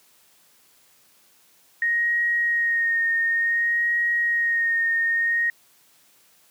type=tone with vibrato; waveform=sine; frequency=1864.7 Hz; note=A#6; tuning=in tune; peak=-19 dBFS; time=1.82-5.5 s; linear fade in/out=2 ms; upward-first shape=sine; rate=0.56 Hz; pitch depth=23 cents each way; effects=white hiss -58 dBFS RMS until 6.5 s + high-pass 100 Hz 12 dB/octave